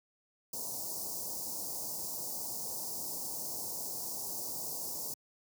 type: band-stop noise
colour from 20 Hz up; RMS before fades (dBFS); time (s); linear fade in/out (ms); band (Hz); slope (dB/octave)
white; -39; 0.53-5.14; 5; 970 to 4800; 48
effects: high-pass 100 Hz 12 dB/octave